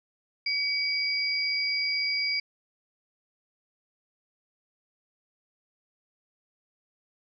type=tone pair together; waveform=sine; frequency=2272 / 4814 Hz; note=C#7 / D8; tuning=+42 / +42 cents; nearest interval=octave + minor second; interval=1300 cents; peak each=-28 dBFS; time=0.46-2.4 s; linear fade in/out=5 ms; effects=none